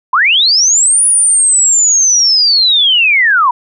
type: linear two-way sweep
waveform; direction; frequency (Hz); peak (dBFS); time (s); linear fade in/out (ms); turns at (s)
sine; up then down; 932.3 to 9830 to 932.3; -6; 0.13-3.51; 5; 1.05
effects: none